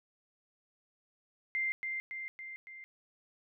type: tone with echo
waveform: sine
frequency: 2093 Hz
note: C7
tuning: in tune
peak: -30 dBFS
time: 1.55-1.72 s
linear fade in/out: 0 ms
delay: 280 ms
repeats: 4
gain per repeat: -4 dB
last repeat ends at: 2.84 s
effects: none